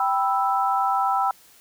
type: chord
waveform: sine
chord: E minor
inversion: first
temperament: equal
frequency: 784 / 987.8 / 1318.5 Hz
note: G5 / B5 / E6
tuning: 0 / 0 / 0 cents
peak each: -22 / -25 / -24 dBFS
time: 0-1.31 s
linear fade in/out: 2 ms
effects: white hiss -53 dBFS RMS until 1.6 s